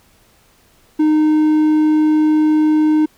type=tone; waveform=triangle; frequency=307.7 Hz; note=D#4; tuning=19 cents flat; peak=-8 dBFS; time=0.99-3.06 s; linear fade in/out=10 ms; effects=pink hiss -53 dBFS RMS until 3.17 s